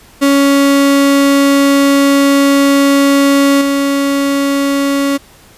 35% pulse tone with level steps, 279 Hz, C#4, 11 cents sharp, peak -5 / -9 dBFS, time 0.21-5.18 s, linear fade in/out 20 ms, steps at 3.61 s, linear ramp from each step 5 ms, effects pink hiss -42 dBFS RMS until 5.57 s + resampled to 32000 Hz

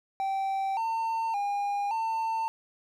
triangle tone with pitch steps, 777 / 904 / 810 / 898 Hz, G5 / A5 / G#5 / A5, -16 / +47 / -43 / +35 cents, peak -25 dBFS, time 0.2-2.48 s, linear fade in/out 0 ms, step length 570 ms, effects 11-bit

